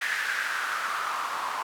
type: noise with band-pass filter sweep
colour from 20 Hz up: white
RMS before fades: -30 dBFS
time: 0.01-1.63 s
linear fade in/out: 10 ms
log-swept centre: 1800 to 990 Hz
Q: 4.7
effects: none